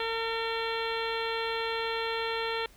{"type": "harmonic tone with a mistuned harmonic", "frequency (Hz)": 454.3, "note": "A#4", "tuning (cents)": -45, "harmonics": [1, 2, 3, 4, 5, 6, 7, 8, 9], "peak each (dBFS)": [-33, -36, -38, -39, -40, -41, -41, -42, -43], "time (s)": [0, 2.66], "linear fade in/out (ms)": 2, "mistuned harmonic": 8, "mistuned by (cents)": -71, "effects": ["added 50 Hz sine -58 dBFS peak until 2.76 s", "pink hiss -58 dBFS RMS until 2.76 s"]}